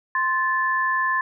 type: tone pair together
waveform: sine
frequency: 1046.5 / 1745.3 Hz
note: C6 / A6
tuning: 0 / -15 cents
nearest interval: major sixth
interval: 885 cents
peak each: -22 dBFS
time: 0.15-1.21 s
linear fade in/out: 2 ms
effects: none